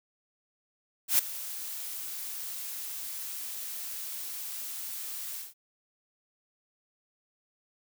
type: noise with ADSR envelope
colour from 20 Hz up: blue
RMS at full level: -21 dBFS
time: 1.08-5.54 s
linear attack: 110 ms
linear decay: 5 ms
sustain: -17 dB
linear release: 170 ms
effects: none